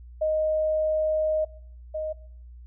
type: tone pair in turn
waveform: sine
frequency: 622.3 / 622.3 Hz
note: D#5 / D#5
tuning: 0 / 0 cents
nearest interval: unison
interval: 0 cents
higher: neither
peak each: -21 / -27 dBFS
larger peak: first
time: 0.21-1.45 / 1.94-2.13 s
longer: first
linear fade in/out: 10 ms
effects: noise-tail reverb RT60 0.6 s tail -21 dB re dry + added 60 Hz sine -42 dBFS peak until 2.66 s